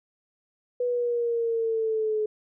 sine exponential sweep, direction down, 493.2 to 426 Hz, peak -23 dBFS, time 0.8-2.26 s, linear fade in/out 5 ms, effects none

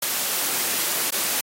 white noise with dropouts, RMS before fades -24 dBFS, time 0.02-1.41 s, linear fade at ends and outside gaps 5 ms, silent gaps 1.107-1.121 s, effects high-pass 200 Hz 12 dB/octave + AAC 48 kbps

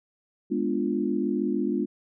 sine chord, G# diminished seventh, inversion none, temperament equal, 207.7 / 246.9 / 293.7 / 349.2 Hz, G#3 / B3 / D4 / F4, 0 / 0 / 0 / 0 cents, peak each -29 dBFS, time 0.5-1.86 s, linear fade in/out 20 ms, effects none

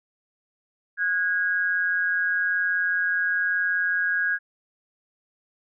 sine tone pair together, 1462 / 1641 Hz, F#6 / G#6, -21 / -21 cents, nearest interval major second, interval 200 cents, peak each -27 / -22 dBFS, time 0.97-4.39 s, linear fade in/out 50 ms, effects none

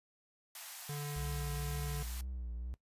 white high-pass noise, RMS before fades -47 dBFS, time 0.55-2.21 s, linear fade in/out 2 ms, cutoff 640 Hz, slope 48 dB/octave
square tone, 145.7 Hz, D3, 13 cents flat, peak -39 dBFS, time 0.89-2.03 s, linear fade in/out 5 ms
triangle tone with vibrato, 61.1 Hz, B1, 18 cents flat, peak -37 dBFS, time 1.16-2.74 s, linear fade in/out 0 ms, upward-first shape triangle, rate 2 Hz, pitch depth 95 cents each way
effects noise-tail reverb RT60 0.1 s tail -18 dB re dry + resampled to 32000 Hz

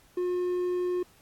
triangle tone, 358.8 Hz, F4, 47 cents sharp, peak -24 dBFS, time 0.17-1.03 s, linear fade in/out 5 ms, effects pink hiss -60 dBFS RMS until 1.21 s + AAC 64 kbps

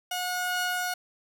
sawtooth tone pair together, 724.5 / 1450 Hz, F#5 / F#6, -37 / -35 cents, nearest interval octave, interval 1202 cents, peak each -27 dBFS, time 0.11-0.94 s, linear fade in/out 5 ms, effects 9-bit

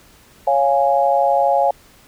sine chord, Db major, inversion none, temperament equal, 554.4 / 698.5 / 830.6 Hz, Db5 / F5 / Ab5, 0 / 0 / 0 cents, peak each -17 dBFS, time 0.47-1.71 s, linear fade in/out 5 ms, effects pink hiss -49 dBFS RMS until 2.07 s

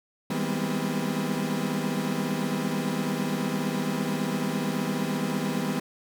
35% pulse tone cluster, 160.1 / 194.6 / 203.5 / 241.8 / 256.6 Hz, D#3 / G3 / G#3 / B3 / C4, +50 / -12 / -35 / -36 / -34 cents, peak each -31 dBFS, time 0.3-5.8 s, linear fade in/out 5 ms, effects none

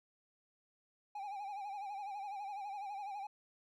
triangle tone with vibrato, 805 Hz, G5, 46 cents sharp, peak -39 dBFS, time 1.15-3.27 s, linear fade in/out 5 ms, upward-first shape sine, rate 12 Hz, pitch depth 77 cents each way, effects none

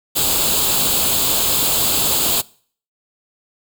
white noise with comb filter, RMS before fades -17 dBFS, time 0.15-2.42 s, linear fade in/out 20 ms, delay 0.26 ms, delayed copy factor +0.7, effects noise-tail reverb RT60 0.5 s tail -23 dB re dry

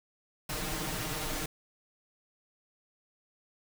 pink noise with comb filter, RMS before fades -35 dBFS, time 0.49-1.46 s, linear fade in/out 5 ms, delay 6.5 ms, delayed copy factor +0.9, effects none

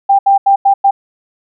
sine tone bursts at uneven times, 791 Hz, G5, 15 cents sharp, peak -5 dBFS, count 5, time 0.09-0.19 / 0.26-0.38 / 0.46-0.56 / 0.65-0.74 / 0.84-0.91 s, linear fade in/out 10 ms, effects none

